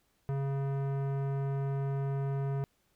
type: tone with tanh clipping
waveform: sine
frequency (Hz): 137.7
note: C#3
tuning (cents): -11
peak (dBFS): -32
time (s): 0.29-2.64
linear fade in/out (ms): 0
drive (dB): 17
effects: pink hiss -73 dBFS RMS until 2.95 s